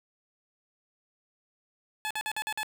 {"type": "tone bursts", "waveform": "15% pulse", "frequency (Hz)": 860, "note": "A5", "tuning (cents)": -40, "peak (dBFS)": -24, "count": 6, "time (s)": [2.05, 2.631], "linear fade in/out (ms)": 0, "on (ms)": 56, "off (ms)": 49, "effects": []}